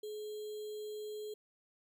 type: tone with sample-and-hold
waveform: sine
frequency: 424.4 Hz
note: G#4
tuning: 38 cents sharp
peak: -40 dBFS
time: 0.03-1.34 s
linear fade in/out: 5 ms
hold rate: 3675 Hz
effects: none